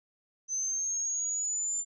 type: linear sweep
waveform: sine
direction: up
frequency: 6120 to 7220 Hz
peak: -29 dBFS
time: 0.48-1.85 s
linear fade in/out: 50 ms
effects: none